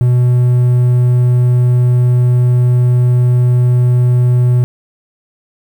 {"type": "tone", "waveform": "triangle", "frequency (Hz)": 123.47, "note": "B2", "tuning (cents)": 0, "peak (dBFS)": -5, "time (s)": [0.01, 4.64], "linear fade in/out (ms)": 0, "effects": ["7-bit"]}